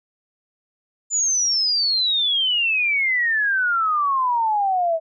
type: exponential sweep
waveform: sine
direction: down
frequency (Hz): 7110 to 637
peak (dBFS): -17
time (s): 1.1-5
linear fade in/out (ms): 50
effects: none